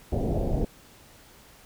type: low-pass noise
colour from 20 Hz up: pink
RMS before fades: -26 dBFS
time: 0.12-0.65 s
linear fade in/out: 5 ms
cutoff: 700 Hz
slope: 48 dB/octave
effects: pink hiss -53 dBFS RMS until 1.65 s